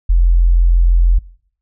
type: tone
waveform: sine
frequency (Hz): 43.09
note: F1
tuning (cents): -22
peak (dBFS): -7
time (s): 0.09-1.19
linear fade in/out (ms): 10
effects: noise-tail reverb RT60 0.6 s tail -21 dB re dry